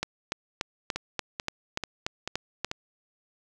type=two click trains; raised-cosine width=0.2 ms; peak=-14 / -11 dBFS; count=5 / 10; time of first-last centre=0.96-2.714 / 0.03-2.646 s; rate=2.28 / 3.44 Hz; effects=none

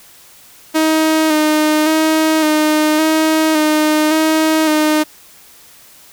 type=tone with vibrato; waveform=sawtooth; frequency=311.1 Hz; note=D#4; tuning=in tune; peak=-7 dBFS; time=0.74-5.04 s; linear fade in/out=20 ms; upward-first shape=square; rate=0.89 Hz; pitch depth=25 cents each way; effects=white hiss -43 dBFS RMS until 6.12 s

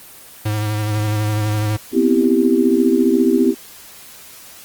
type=tone with vibrato; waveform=square; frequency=106.2 Hz; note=G#2; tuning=39 cents sharp; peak=-17 dBFS; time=0.45-1.77 s; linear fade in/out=10 ms; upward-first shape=sine; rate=12 Hz; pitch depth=27 cents each way
type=chord; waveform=sine; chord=C major seventh; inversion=third; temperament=equal; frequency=246.9 / 261.6 / 329.6 / 392 Hz; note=B3 / C4 / E4 / G4; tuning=0 / 0 / 0 / 0 cents; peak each=-17 dBFS; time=1.92-3.55 s; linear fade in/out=50 ms
effects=white hiss -40 dBFS RMS until 4.64 s + Opus 24 kbps

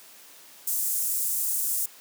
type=high-pass noise; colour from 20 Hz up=pink; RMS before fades=-27 dBFS; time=0.67-1.86 s; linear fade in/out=5 ms; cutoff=8100 Hz; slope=24 dB/octave; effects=white hiss -50 dBFS RMS until 2 s + high-pass 200 Hz 12 dB/octave

